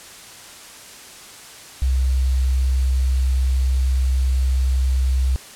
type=tone with quantisation; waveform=sine; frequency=65 Hz; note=C2; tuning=11 cents flat; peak=-15 dBFS; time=1.82-5.36 s; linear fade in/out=0 ms; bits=7; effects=white hiss -40 dBFS RMS until 5.55 s + low-pass 10000 Hz 12 dB/octave